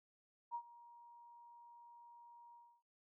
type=tone with ADSR envelope; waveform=sine; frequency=946 Hz; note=A#5; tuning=25 cents sharp; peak=-38 dBFS; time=0.51-2.83 s; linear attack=38 ms; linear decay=72 ms; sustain=-19 dB; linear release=290 ms; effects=noise-tail reverb RT60 0.2 s tail -26 dB re dry